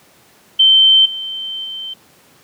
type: tone with level steps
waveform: sine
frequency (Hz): 3105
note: G7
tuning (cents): -17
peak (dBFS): -6 / -22 / -24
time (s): 0.59-1.94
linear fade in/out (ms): 10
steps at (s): 1.05 / 1.64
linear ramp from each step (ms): 10
effects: pink hiss -49 dBFS RMS until 2.43 s + high-pass 150 Hz 12 dB/octave

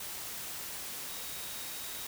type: tone in noise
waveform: sine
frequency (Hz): 3778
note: A#7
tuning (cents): +22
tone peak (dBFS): -50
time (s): 1.09-2.06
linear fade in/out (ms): 5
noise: white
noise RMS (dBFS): -41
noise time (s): 0-2.07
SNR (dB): -12
effects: none

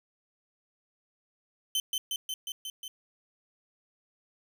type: tone with echo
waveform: sawtooth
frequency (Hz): 3074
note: G7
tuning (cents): -35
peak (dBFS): -23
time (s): 1.75-1.8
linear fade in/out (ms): 2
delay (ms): 180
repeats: 6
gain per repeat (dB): -2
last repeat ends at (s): 2.88
effects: none

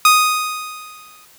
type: tone with exponential decay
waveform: sawtooth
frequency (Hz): 1244.5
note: D#6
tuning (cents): 0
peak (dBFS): -3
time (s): 0.05-1.25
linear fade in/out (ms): 2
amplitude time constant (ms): 260
effects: white hiss -48 dBFS RMS until 1.38 s

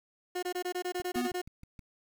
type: tone bursts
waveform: 30% pulse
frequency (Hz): 360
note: F#4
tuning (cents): -47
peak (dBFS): -29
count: 11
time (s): 0.35-1.418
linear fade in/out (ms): 10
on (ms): 78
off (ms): 21
type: click train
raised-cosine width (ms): 5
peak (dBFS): -36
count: 6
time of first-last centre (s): 1-1.792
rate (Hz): 6.31
type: tone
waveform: square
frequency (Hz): 246.9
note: B3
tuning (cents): 0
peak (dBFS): -31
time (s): 1.15-1.28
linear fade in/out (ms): 20
effects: 9-bit

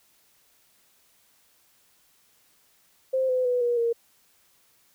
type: tone with pitch steps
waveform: sine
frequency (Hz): 523.3 / 508.4 / 493.9 / 479.9 / 466.2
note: C5 / C5 / B4 / B4 / A#4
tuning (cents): 0 / -50 / 0 / -50 / 0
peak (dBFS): -21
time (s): 3.13-3.93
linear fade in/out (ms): 10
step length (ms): 160
effects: white hiss -63 dBFS RMS until 4.94 s

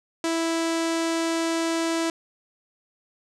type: tone with low-pass filter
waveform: sawtooth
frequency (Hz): 329.6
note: E4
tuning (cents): 0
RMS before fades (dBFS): -25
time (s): 0.24-2.1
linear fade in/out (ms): 2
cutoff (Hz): 7900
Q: 1.4
effects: none

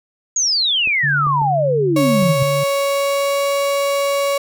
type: exponential sweep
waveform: sine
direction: down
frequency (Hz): 6810 to 127.3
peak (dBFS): -14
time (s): 0.36-2.43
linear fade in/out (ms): 5
type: clicks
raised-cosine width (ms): 2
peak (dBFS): -21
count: 4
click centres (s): 0.874 / 1.269 / 1.418 / 2.225
type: tone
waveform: sine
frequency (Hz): 144.3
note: D3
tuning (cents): -30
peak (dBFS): -20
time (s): 1.03-2.64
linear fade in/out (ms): 10
type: tone with pitch glide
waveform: 35% pulse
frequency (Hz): 554.4 to 560.5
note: C#5 to C#5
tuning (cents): 0 to +19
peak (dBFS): -14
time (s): 1.96-4.38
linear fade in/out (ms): 5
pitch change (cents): +19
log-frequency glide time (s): 2.16-3.47
effects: none

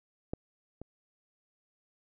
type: clicks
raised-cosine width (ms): 2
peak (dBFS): -20 / -29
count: 2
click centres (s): 0.335 / 0.816
effects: none

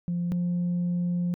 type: tone pair in turn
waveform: sine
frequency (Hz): 173.9 / 175.72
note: F3 / F3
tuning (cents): -7 / +11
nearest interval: unison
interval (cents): 18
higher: second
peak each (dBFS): -24 / -22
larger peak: second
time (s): 0.08-0.32 / 0.32-1.34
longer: second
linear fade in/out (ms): 0
effects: tanh soft clip ceiling -22 dBFS

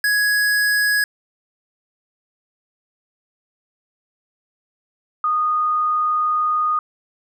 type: tone pair in turn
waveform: square / sine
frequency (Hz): 1670 / 1233.3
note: G#6 / D#6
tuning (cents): +9 / -16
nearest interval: perfect fourth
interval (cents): 525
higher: first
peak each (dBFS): -16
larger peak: neither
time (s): 0.04-1.04 / 5.24-6.79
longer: second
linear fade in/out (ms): 2
effects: none

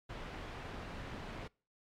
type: low-pass noise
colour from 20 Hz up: pink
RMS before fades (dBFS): -45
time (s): 0.09-1.48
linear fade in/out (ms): 10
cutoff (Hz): 2700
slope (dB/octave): 12
effects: noise-tail reverb RT60 0.4 s tail -26 dB re dry + MP3 96 kbps

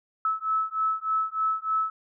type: beating tone pair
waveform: sine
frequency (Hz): 1300 / 1303.3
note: E6 / E6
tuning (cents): -24 / -20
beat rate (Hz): 3.3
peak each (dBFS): -27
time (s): 0.25-1.9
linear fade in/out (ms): 2
effects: none

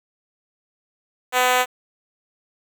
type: tone with high-pass filter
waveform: 5% pulse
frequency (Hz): 251.4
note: B3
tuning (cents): +31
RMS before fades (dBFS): -18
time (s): 1.32-1.66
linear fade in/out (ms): 50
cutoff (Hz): 610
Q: 2.4
effects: 8-bit

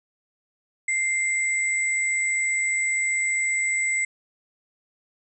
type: tone pair together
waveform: sine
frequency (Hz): 2093 / 7902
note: C7 / B8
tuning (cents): 0 / 0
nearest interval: octave + major seventh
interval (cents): 2300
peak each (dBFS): -22 / -28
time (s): 0.88-4.05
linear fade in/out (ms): 5
effects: none

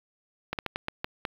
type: slowing click train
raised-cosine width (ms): 0.3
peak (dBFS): -13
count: 7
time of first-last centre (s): 0.53-1.252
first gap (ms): 58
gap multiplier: 1.29
effects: low-pass 4000 Hz 12 dB/octave + 7-bit

